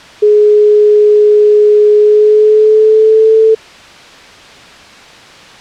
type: tone with pitch glide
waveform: sine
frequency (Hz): 419.7 to 441.8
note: G#4 to A4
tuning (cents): +18 to +7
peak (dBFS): -3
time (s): 0.22-3.55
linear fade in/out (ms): 10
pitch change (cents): +89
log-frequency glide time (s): 1.98-3.34
effects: white hiss -34 dBFS RMS until 5.6 s + low-pass 4000 Hz 12 dB/octave